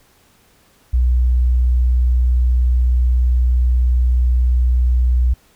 sine tone, 61.6 Hz, B1, 4 cents flat, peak -11 dBFS, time 0.93-5.34 s, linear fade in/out 10 ms, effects pink hiss -54 dBFS RMS until 5.55 s

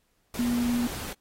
sine tone in noise, 240.6 Hz, B3, 45 cents flat, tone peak -23 dBFS, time 0.39-0.87 s, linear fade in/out 2 ms, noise pink, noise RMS -37 dBFS, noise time 0.34-1.13 s, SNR +11 dB, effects pink hiss -71 dBFS RMS until 1.2 s + AAC 48 kbps

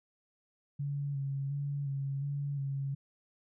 sine tone with vibrato, 140 Hz, C#3, 18 cents sharp, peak -32 dBFS, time 0.79-2.95 s, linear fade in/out 10 ms, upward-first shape square, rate 1.4 Hz, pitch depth 27 cents each way, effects none

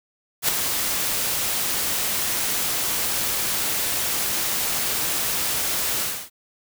white noise with ADSR envelope, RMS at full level -18 dBFS, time 0.42-6.3 s, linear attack 66 ms, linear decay 3 ms, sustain -6 dB, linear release 290 ms, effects none

